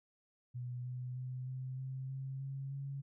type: tone with pitch steps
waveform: sine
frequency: 123.47 / 125.48 / 127.53 / 129.61 / 131.72 / 133.87 / 136.05 / 138.27 Hz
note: B2 / B2 / C3 / C3 / C3 / C3 / C#3 / C#3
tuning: 0 / +28 / -44 / -16 / +12 / +40 / -32 / -4 cents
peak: -39 dBFS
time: 0.54-3.02 s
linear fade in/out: 20 ms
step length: 310 ms
effects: none